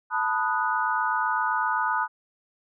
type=chord; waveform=sine; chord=B dominant seventh; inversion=third; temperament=equal with one note detuned; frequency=880 / 987.8 / 1244.5 / 1474.9 Hz; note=A5 / B5 / D#6 / F#6; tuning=0 / 0 / 0 / -6 cents; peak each=-28 dBFS; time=0.1-2.08 s; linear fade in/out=50 ms; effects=none